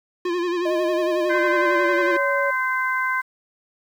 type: tone with vibrato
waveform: square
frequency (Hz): 350.7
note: F4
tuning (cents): +7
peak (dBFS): -22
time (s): 0.25-2.17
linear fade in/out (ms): 5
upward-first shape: sine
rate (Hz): 11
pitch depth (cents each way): 59
type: tone with pitch glide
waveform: sine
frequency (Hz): 622.3 to 560.8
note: D#5 to C#5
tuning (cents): 0 to +20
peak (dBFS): -22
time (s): 0.65-2.51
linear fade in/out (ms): 10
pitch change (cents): -180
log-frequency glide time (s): 1.09-2.18
type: harmonic tone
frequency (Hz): 516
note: C5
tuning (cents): -24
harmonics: 2 / 3 / 4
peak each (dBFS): -24 / -23 / -27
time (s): 1.29-3.22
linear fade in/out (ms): 20
effects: low-pass 4000 Hz 12 dB/octave + 8-bit